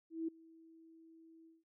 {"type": "tone with ADSR envelope", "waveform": "sine", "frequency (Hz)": 325.9, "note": "E4", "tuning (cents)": -20, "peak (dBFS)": -34, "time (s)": [0.1, 1.64], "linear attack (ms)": 180, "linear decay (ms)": 8, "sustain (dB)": -24, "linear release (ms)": 180, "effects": []}